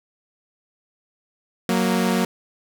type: tone pair together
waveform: sawtooth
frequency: 185 / 232.8 Hz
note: F#3 / A#3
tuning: 0 / -2 cents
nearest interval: major third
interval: 398 cents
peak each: -17 dBFS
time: 1.69-2.25 s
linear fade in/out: 2 ms
effects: none